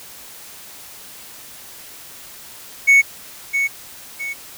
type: tone with echo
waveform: triangle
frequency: 2217 Hz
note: C#7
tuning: in tune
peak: -6 dBFS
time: 2.87-3.02 s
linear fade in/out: 20 ms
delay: 660 ms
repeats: 2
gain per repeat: -8 dB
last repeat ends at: 4.34 s
effects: white hiss -39 dBFS RMS until 4.57 s